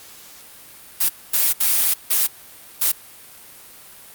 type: noise bursts at uneven times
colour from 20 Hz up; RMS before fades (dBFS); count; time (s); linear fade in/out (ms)
blue; -17; 5; 1-1.09 / 1.33-1.53 / 1.6-1.94 / 2.1-2.27 / 2.81-2.92; 10
effects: white hiss -43 dBFS RMS until 4.14 s + Opus 48 kbps